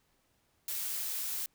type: noise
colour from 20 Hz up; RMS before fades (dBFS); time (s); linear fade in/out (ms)
blue; -36; 0.68-1.46; 2
effects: pink hiss -73 dBFS RMS until 1.54 s